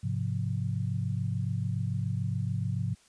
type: chord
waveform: sine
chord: F minor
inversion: first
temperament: equal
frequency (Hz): 103.83 / 130.81 / 174.61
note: Ab2 / C3 / F3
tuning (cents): 0 / 0 / 0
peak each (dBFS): -31 / -32 / -35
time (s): 0.03-2.95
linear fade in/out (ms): 10
effects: white hiss -62 dBFS RMS until 3.08 s + resampled to 22050 Hz